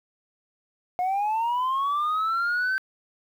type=linear sweep; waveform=sine; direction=up; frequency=714 to 1555 Hz; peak=-20 dBFS; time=0.99-2.78 s; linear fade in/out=0 ms; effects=tanh soft clip ceiling -21 dBFS + 9-bit